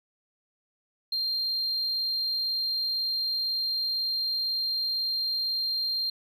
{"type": "tone", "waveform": "sine", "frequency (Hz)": 4186, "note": "C8", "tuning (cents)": 0, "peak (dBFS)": -24, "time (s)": [1.12, 6.1], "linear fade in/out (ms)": 5, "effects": ["tanh soft clip ceiling -24 dBFS", "11-bit"]}